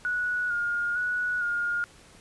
sine tone with vibrato, 1444 Hz, F#6, 43 cents flat, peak -25 dBFS, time 0.05-1.84 s, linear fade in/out 0 ms, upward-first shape square, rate 1.1 Hz, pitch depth 28 cents each way, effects pink hiss -53 dBFS RMS until 2.2 s + resampled to 24000 Hz

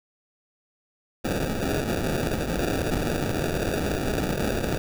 blue noise with sample-and-hold, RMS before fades -26 dBFS, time 1.24-4.78 s, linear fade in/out 5 ms, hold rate 1050 Hz, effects none

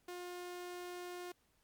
sawtooth tone, 356 Hz, F4, 33 cents sharp, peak -40 dBFS, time 0.08-1.32 s, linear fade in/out 5 ms, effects pink hiss -75 dBFS RMS until 1.63 s + MP3 96 kbps

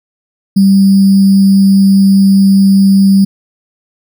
sine tone with sample-and-hold, 195.1 Hz, G3, 8 cents flat, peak -3 dBFS, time 0.56-3.25 s, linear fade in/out 10 ms, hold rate 4900 Hz, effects none

